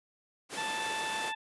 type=noise; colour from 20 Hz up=pink; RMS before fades=-37 dBFS; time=0.49-1.33 s; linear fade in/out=50 ms
type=harmonic tone; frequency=880 Hz; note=A5; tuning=in tune; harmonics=1 / 2 / 3 / 4; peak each=-36 / -39 / -41 / -42 dBFS; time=0.57-1.35 s; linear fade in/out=10 ms
effects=high-pass 300 Hz 12 dB/octave + resampled to 24000 Hz